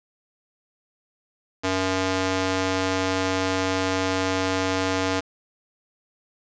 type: tone with high-pass filter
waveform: square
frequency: 94.1 Hz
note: F#2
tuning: 30 cents sharp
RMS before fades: -24 dBFS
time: 1.63-5.21 s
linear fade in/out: 20 ms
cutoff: 280 Hz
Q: 0.58
effects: resampled to 16000 Hz + 7-bit